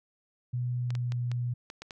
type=tone with pitch glide; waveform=sine; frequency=123.2 to 121.78 Hz; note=B2 to B2; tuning=-4 to -24 cents; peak=-28 dBFS; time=0.53-1.54 s; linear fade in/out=10 ms; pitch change=-20 cents; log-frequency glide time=0.76-1.15 s
type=clicks; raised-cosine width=0.2 ms; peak=-24 dBFS; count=7; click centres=0.905 / 0.952 / 1.121 / 1.316 / 1.701 / 1.82 / 1.908 s
effects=none